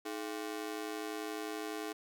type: ring-modulated tone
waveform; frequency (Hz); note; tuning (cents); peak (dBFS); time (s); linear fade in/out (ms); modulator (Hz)
sawtooth; 370; F#4; 0; -31; 0.05-1.93; 10; 55.8
effects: none